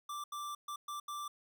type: tone bursts at uneven times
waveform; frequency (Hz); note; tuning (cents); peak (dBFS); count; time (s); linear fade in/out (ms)
square; 1175; D6; +1; -40; 5; 0.09-0.24 / 0.32-0.55 / 0.68-0.76 / 0.88-1 / 1.08-1.28; 5
effects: none